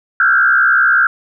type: tone with frequency modulation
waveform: sine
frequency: 1480 Hz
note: F#6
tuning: in tune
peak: -8 dBFS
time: 0.2-1.07 s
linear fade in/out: 2 ms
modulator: 65.2 Hz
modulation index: 2
effects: none